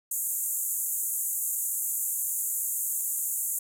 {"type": "band-pass noise", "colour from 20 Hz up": "white", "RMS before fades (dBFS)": -30, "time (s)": [0.11, 3.59], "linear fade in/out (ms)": 5, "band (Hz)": [6700, 15000], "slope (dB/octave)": 96, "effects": []}